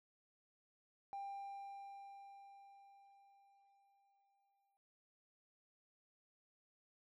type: tone with exponential decay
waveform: triangle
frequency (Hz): 794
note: G5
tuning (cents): +22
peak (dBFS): -40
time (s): 1.13-4.77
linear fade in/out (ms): 0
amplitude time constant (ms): 790
effects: tanh soft clip ceiling -39 dBFS